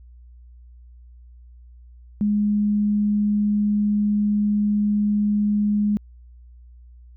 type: tone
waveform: sine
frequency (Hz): 207.7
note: G#3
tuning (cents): 0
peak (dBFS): -17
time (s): 2.21-5.97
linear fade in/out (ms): 0
effects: added 60 Hz sine -43 dBFS peak until 7.16 s